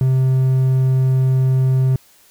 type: tone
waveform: triangle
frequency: 130.81 Hz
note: C3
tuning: in tune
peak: -10 dBFS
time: 0.01-1.96 s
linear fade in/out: 2 ms
effects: white hiss -51 dBFS RMS until 2.3 s